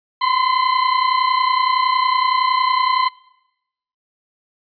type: tone pair together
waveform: 40% pulse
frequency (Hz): 1011 / 1041.8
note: B5 / C6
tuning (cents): +40 / -8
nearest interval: minor second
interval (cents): 52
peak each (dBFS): -17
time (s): 0.21-3.09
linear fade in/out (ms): 10
effects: noise-tail reverb RT60 0.9 s tail -22 dB re dry + resampled to 11025 Hz